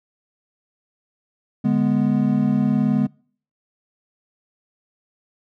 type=chord; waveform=triangle; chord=G# diminished; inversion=second; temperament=equal; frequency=146.83 / 207.7 / 246.9 Hz; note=D3 / G#3 / B3; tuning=0 / 0 / 0 cents; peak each=-21 / -17 / -18 dBFS; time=1.64-3.07 s; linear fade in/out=10 ms; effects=noise-tail reverb RT60 0.5 s tail -26 dB re dry